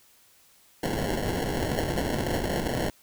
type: noise with sample-and-hold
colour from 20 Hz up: white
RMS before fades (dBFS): -28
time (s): 0.83-2.9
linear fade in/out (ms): 2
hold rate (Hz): 1225
effects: white hiss -59 dBFS RMS until 3.02 s